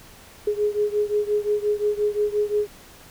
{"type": "beating tone pair", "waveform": "sine", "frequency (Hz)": [415.3, 421], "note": ["G#4", "G#4"], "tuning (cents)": [0, 24], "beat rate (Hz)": 5.7, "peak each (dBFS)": [-22, -24], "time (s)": [0.47, 2.67], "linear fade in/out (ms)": 5, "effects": ["pink hiss -47 dBFS RMS until 3.1 s"]}